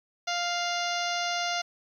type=harmonic tone with a mistuned harmonic; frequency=698.5 Hz; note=F5; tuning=in tune; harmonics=1 / 2 / 3 / 4 / 5 / 6 / 7 / 8 / 9; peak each=-31 / -34 / -36 / -37 / -38 / -39 / -39 / -40 / -41 dBFS; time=0.27-1.62 s; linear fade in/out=10 ms; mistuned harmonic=4; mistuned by=+16 cents; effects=10-bit